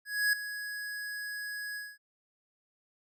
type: tone with ADSR envelope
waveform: square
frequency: 1670 Hz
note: G#6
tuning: 9 cents sharp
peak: -24 dBFS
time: 0.05-1.98 s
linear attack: 280 ms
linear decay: 4 ms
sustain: -13 dB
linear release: 220 ms
effects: none